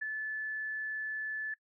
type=tone with ADSR envelope; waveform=sine; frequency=1737 Hz; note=A6; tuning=23 cents flat; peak=-30 dBFS; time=0.01-1.54 s; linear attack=15 ms; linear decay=5 ms; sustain=-4 dB; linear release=4 ms; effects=noise-tail reverb RT60 0.1 s tail -21 dB re dry